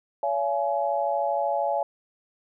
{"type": "tone cluster", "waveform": "sine", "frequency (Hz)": [566, 679, 843], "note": ["C#5", "F5", "G#5"], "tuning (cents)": [36, -49, 26], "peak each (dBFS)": -27, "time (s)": [0.23, 1.83], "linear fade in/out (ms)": 2, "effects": []}